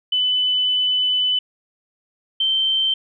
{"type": "tone pair in turn", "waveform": "sine", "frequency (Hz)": [3003, 3114], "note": ["F#7", "G7"], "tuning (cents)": [25, -12], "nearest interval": "minor second", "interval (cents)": 63, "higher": "second", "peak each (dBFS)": -16, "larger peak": "neither", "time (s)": [[0.12, 1.39], [2.4, 2.94]], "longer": "first", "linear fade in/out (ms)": 5, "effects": []}